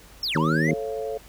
triangle linear two-way sweep, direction down then up, 5500 to 880 to 2121 Hz, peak -23 dBFS, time 0.23-0.71 s, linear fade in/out 2 ms, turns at 0.38 s
harmonic tone, 78.7 Hz, D#2, 20 cents sharp, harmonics 2 / 3 / 4 / 5 / 6 / 7, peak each -23 / -26 / -27 / -30 / -34 / -34 dBFS, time 0.35-0.74 s, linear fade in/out 5 ms
sine chord, A augmented, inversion none, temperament just, 440 / 550 / 687.5 Hz, A4 / C#5 / E#5, 0 / -14 / -27 cents, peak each -29 / -32 / -35 dBFS, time 0.68-1.18 s, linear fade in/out 10 ms
effects added 50 Hz sine -50 dBFS peak until 1.28 s + pink hiss -50 dBFS RMS until 1.28 s

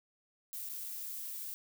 violet noise with dropouts, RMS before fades -42 dBFS, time 0.53-1.54 s, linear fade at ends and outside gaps 0 ms, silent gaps 0.69-0.696 s, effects none

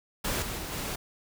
pink noise with level steps, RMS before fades -30 / -35 / -37 / -34 dBFS, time 0.24-0.96 s, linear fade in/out 10 ms, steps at 0.42 / 0.57 / 0.72 s, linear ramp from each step 5 ms, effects none

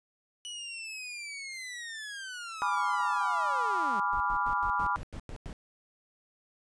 sawtooth linear sweep, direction down, 2960 to 185 Hz, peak -35 dBFS, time 0.45-4 s, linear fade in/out 0 ms
sine chord, G# diminished seventh, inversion none, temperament equal, 830.6 / 987.8 / 1174.7 / 1396.9 Hz, G#5 / B5 / D6 / F6, 0 / 0 / 0 / 0 cents, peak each -35 / -30 / -32 / -33 dBFS, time 2.62-4.96 s, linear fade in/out 0 ms
brown noise bursts, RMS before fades -40 dBFS, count 9, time 4.13-5.529 s, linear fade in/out 0 ms, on 71 ms, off 95 ms
effects resampled to 22050 Hz

